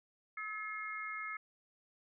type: harmonic tone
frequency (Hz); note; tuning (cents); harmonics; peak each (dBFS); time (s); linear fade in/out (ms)
428.6; A4; -45; 3 / 4 / 5; -43 / -47 / -42; 0.37-1.37; 5
effects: none